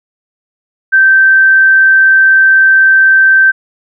sine tone, 1556 Hz, G6, 13 cents flat, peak -3 dBFS, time 0.92-3.52 s, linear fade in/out 20 ms, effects none

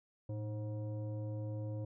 sine tone with frequency modulation, 110 Hz, A2, in tune, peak -37 dBFS, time 0.29-1.85 s, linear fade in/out 5 ms, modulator 421 Hz, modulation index 0.61, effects none

